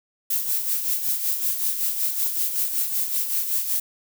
violet noise with tremolo, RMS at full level -22 dBFS, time 0.3-3.8 s, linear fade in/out 5 ms, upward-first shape sine, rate 5.3 Hz, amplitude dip 55%, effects none

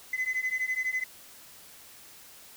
sine beating tone pair, 2022 / 2034 Hz, B6 / C7, +40 / -50 cents, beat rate 12 Hz, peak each -29 dBFS, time 0.13-1.04 s, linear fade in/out 5 ms, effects tanh soft clip ceiling -24 dBFS + white hiss -51 dBFS RMS until 2.56 s

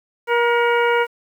harmonic tone with a mistuned harmonic, 475 Hz, A#4, 33 cents sharp, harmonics 1 / 2 / 3 / 4 / 5 / 6, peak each -17 / -20 / -22 / -28 / -26 / -31 dBFS, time 0.27-1.07 s, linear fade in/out 50 ms, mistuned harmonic 5, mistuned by -82 cents, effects 8-bit

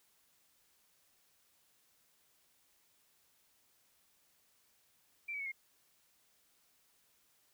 sine tone with pitch steps, 2349 / 2277 / 2207 / 2139 Hz, D7 / C#7 / C#7 / C7, 0 / +46 / -8 / +38 cents, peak -38 dBFS, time 5.28-5.52 s, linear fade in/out 10 ms, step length 60 ms, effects white hiss -72 dBFS RMS until 7.53 s

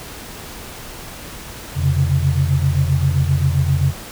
sine tone cluster, 87.2 / 133.2 / 140.8 Hz, F2 / C3 / C#3, -2 / +31 / +27 cents, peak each -18 dBFS, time 1.75-3.94 s, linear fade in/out 50 ms, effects pink hiss -34 dBFS RMS until 4.11 s

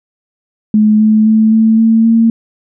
sine tone with pitch steps, 213.6 / 216.3 / 219.1 / 221.9 / 224.7 / 227.6 Hz, G#3 / A3 / A3 / A3 / A3 / A#3, +49 / -29 / -7 / +15 / +37 / -41 cents, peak -5 dBFS, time 0.74-2.3 s, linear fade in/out 2 ms, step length 260 ms, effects none

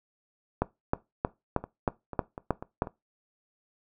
two click trains, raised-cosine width 1 ms, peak -23 / -10 dBFS, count 6 / 8, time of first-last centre 1.64-2.872 / 0.62-2.821 s, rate 4.06 / 3.18 Hz, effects noise-tail reverb RT60 0.2 s tail -19 dB re dry

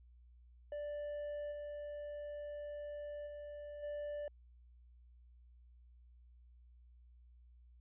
triangle tone with level steps, 587.3 Hz, D5, in tune, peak -38 / -41 / -44 / -38 dBFS, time 0.72-4.28 s, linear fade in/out 2 ms, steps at 1.51 / 3.26 / 3.82 s, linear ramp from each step 20 ms, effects added 60 Hz sine -59 dBFS peak until 7.8 s + resampled to 8000 Hz

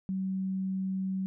sine tone, 190 Hz, F#3, 46 cents sharp, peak -29 dBFS, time 0.09-1.26 s, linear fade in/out 0 ms, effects none

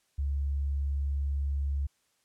sine tone, 70.1 Hz, C#2, 20 cents sharp, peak -27 dBFS, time 0.18-1.87 s, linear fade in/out 10 ms, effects white hiss -72 dBFS RMS until 2.24 s + low-pass 10000 Hz 12 dB/octave

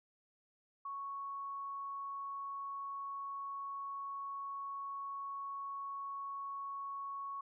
sine tone, 1108.7 Hz, C#6, in tune, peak -40 dBFS, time 0.85-7.41 s, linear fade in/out 5 ms, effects none

